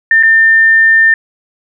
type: tone with dropouts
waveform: sine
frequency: 1800 Hz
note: A6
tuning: 39 cents sharp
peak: -4 dBFS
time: 0.11-1.14 s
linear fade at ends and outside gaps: 2 ms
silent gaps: 0.228-0.233 s
effects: none